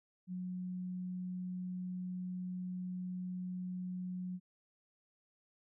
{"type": "tone", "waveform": "sine", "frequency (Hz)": 182.1, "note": "F#3", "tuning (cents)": -27, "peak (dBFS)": -38, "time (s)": [0.27, 4.4], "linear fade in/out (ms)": 50, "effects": []}